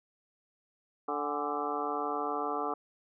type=harmonic tone with a mistuned harmonic; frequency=146.83 Hz; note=D3; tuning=in tune; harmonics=2 / 3 / 4 / 5 / 6 / 7 / 8 / 9; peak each=-40 / -37 / -44 / -37 / -39 / -42 / -36 / -42 dBFS; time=1.08-2.74 s; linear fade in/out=5 ms; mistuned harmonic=6; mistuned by=-94 cents; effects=none